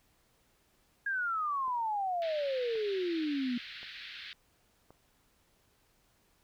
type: exponential sweep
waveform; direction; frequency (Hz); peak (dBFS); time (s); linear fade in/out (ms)
sine; down; 1646 to 237; -30; 1.06-3.58; 5
type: click train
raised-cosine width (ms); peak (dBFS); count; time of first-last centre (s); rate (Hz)
1; -40; 4; 1.68-4.906; 0.93
type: band-pass noise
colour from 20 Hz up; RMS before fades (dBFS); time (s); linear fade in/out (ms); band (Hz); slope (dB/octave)
white; -46; 2.22-4.33; 0; 1500 to 4200; 48
effects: pink hiss -70 dBFS RMS until 6.43 s